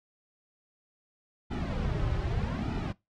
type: noise with flanger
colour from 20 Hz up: brown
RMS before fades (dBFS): -31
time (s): 1.5-2.93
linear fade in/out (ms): 20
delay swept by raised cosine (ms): 1.8 to 4.4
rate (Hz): 0.81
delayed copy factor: -0.8
effects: noise-tail reverb RT60 0.2 s tail -21 dB re dry + low-pass 4000 Hz 12 dB/octave